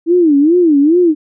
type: tone with vibrato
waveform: sine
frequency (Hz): 317.2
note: D#4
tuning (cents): +33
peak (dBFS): -6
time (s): 0.06-1.15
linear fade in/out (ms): 50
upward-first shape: sine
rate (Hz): 2.4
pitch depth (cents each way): 220
effects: none